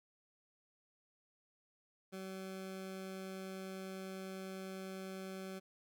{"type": "tone", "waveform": "20% pulse", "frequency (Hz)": 190, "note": "F#3", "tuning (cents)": 46, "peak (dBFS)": -39, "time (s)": [2.12, 5.6], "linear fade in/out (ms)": 20, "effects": []}